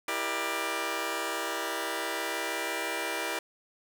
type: chord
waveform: 10% pulse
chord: E half-diminished seventh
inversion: none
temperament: just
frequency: 329.6 / 395.6 / 474.7 / 593.3 Hz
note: E4 / G4 / Bb4 / D5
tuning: 0 / +16 / +31 / +18 cents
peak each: -28 dBFS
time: 0.08-3.39 s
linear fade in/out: 2 ms
effects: none